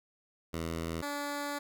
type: tone pair in turn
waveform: 10% pulse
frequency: 82.4 / 288.1 Hz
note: E2 / D4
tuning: 0 / -33 cents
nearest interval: octave + minor seventh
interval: 2167 cents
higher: second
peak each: -26 dBFS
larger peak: neither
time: 0.53-1.02 / 1.02-1.59 s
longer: second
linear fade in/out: 10 ms
effects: none